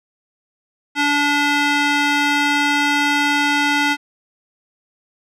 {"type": "tone with band-pass filter", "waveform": "square", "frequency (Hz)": 289.3, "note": "D4", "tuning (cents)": -26, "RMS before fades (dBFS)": -17, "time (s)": [0.95, 3.97], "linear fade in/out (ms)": 50, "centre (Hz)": 2100, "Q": 0.92, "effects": []}